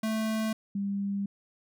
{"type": "tone pair in turn", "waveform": ["square", "sine"], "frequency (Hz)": [219.6, 199.26], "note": ["A3", "G3"], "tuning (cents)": [-3, 29], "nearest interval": "major second", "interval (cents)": 168, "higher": "first", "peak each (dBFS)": -28, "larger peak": "neither", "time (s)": [[0.03, 0.53], [0.75, 1.26]], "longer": "second", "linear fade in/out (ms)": 5, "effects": []}